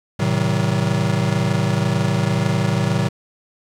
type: chord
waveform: square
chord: A diminished seventh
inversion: none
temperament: just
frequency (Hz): 110 / 132 / 158.4 / 190.08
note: A2 / C3 / Eb3 / Gb3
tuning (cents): 0 / +16 / +31 / +47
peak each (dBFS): -23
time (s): 0.19-3.09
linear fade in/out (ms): 10
effects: low-pass 8000 Hz 12 dB/octave + 8-bit